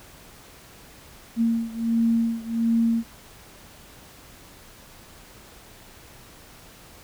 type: beating tone pair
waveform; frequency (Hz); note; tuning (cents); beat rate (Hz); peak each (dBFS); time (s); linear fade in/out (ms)
sine; 229 / 230.4; A#3 / A#3; -31 / -20; 1.4; -22 / -24; 1.36-3.04; 50
effects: pink hiss -48 dBFS RMS until 7.03 s